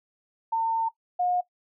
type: tone pair in turn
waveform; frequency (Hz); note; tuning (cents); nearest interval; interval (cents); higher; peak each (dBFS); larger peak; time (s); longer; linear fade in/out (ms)
sine; 905 / 718.3; A5 / F5; +48 / +48; major third; 400; first; -22; neither; 0.52-0.89 / 1.19-1.41; first; 10
effects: noise-tail reverb RT60 0.1 s tail -18 dB re dry